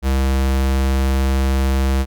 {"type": "tone", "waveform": "square", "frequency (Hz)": 66.7, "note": "C2", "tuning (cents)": 34, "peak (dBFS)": -15, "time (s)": [0.02, 2.06], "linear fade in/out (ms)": 50, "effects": []}